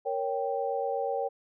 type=chord; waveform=sine; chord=G diminished; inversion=first; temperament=equal; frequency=466.2 / 554.4 / 784 Hz; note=Bb4 / Db5 / G5; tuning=0 / 0 / 0 cents; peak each=-32 dBFS; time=0.05-1.29 s; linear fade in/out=20 ms; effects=none